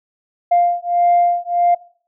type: beating tone pair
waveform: sine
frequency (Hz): 698.5 / 700.1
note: F5 / F5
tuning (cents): 0 / +4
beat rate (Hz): 1.6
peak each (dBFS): -14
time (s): 0.51-1.75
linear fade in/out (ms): 10
effects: noise-tail reverb RT60 0.5 s tail -22 dB re dry + tanh soft clip ceiling -6 dBFS

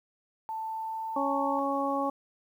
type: tone with pitch glide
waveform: sine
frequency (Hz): 885 to 894.2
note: A5 to A5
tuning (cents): +10 to +28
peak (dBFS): -32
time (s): 0.49-1.59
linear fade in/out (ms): 0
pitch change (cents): +18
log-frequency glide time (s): 0.61-1.38
type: harmonic tone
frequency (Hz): 277.4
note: C#4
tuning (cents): +1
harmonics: 1 / 2 / 3 / 4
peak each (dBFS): -32 / -32 / -32 / -32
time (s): 1.16-2.1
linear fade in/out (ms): 5
effects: 10-bit

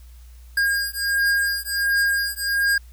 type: beating tone pair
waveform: square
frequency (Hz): 1619 / 1620.4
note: G#6 / G#6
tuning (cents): -45 / -43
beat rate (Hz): 1.4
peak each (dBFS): -23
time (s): 0.57-2.78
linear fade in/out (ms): 5
effects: added 60 Hz sine -41 dBFS peak until 2.92 s + white hiss -57 dBFS RMS until 2.92 s

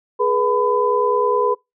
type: tone cluster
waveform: sine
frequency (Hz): 417.7 / 487.5 / 1004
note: G#4 / B4 / B5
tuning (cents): +10 / -23 / +28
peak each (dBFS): -19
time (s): 0.19-1.55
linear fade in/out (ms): 20
effects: noise-tail reverb RT60 0.2 s tail -26 dB re dry

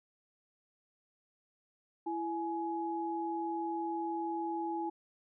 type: tone pair together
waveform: sine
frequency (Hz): 333.7 / 840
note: E4 / G#5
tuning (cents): +21 / +19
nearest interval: octave + major third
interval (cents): 1598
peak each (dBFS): -36 / -36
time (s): 2.06-4.9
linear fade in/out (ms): 10
effects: none

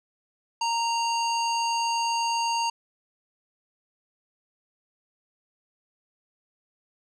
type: tone with low-pass filter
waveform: square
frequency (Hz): 928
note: A#5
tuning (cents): -8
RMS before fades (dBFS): -26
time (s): 0.61-2.7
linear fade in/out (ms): 5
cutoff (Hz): 5900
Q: 2.3
effects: none

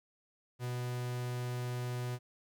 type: tone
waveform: 45% pulse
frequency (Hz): 123.47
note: B2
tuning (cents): 0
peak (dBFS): -35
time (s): 0.59-2.19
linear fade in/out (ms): 50
effects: 12-bit

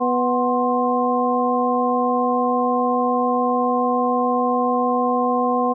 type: harmonic tone with a mistuned harmonic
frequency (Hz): 246.9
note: B3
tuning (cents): 0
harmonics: 1 / 2 / 3 / 4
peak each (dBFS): -22 / -22 / -22 / -22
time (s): 0-5.74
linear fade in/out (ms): 20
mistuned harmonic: 4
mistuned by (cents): +110
effects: none

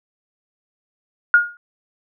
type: tone with exponential decay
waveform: sine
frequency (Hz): 1429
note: F6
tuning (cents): +39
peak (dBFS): -5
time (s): 1.34-1.57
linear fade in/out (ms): 1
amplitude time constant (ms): 48
effects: none

